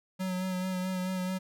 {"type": "tone with vibrato", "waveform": "square", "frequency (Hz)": 185, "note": "F#3", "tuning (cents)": 0, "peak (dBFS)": -31, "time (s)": [0.19, 1.39], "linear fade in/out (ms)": 20, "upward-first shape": "sine", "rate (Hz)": 4.6, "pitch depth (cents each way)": 25, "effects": []}